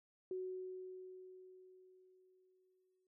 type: tone with exponential decay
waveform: sine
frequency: 371.1 Hz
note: F#4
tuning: 5 cents sharp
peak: -38 dBFS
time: 0.31-3.07 s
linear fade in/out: 2 ms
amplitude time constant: 600 ms
effects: noise-tail reverb RT60 0.1 s tail -20 dB re dry